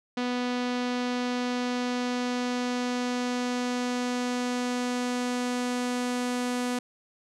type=tone with low-pass filter sweep; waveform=sawtooth; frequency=246.9 Hz; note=B3; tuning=in tune; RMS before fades=-29 dBFS; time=0.17-6.79 s; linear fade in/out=5 ms; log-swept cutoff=4400 to 9200 Hz; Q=1.2; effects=none